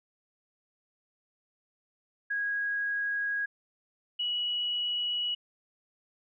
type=tone pair in turn; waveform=sine; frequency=1648 / 2927 Hz; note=G#6 / F#7; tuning=-14 / -19 cents; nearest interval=minor seventh; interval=995 cents; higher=second; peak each=-28 dBFS; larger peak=neither; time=2.3-3.46 / 4.19-5.35 s; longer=neither; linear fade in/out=10 ms; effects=none